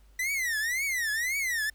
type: tone with vibrato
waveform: 45% pulse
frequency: 1958 Hz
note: B6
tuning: 15 cents flat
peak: -27 dBFS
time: 0.19-1.7 s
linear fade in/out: 5 ms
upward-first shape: triangle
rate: 1.9 Hz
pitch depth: 270 cents each way
effects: added 50 Hz sine -54 dBFS peak until 1.74 s + pink hiss -67 dBFS RMS until 1.74 s